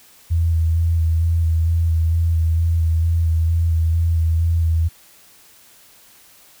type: tone with vibrato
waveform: sine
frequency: 82.41 Hz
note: E2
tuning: in tune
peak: -14 dBFS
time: 0.3-4.89 s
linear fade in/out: 20 ms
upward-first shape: square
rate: 2.2 Hz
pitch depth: 20 cents each way
effects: white hiss -49 dBFS RMS until 6.6 s